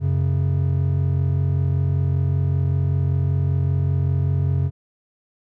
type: tone pair together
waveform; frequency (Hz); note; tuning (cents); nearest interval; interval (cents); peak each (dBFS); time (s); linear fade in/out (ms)
triangle; 91.4 / 136.58; F#2 / C#3; -21 / -25; perfect fifth; 696; -18; 0-4.71; 50
effects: none